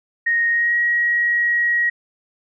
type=tone with pitch glide; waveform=sine; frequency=1864.7 to 1899.5 Hz; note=A#6 to A#6; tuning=0 to +32 cents; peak=-15 dBFS; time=0.26-1.9 s; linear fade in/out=10 ms; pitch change=+32 cents; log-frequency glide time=0.51-0.76 s; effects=none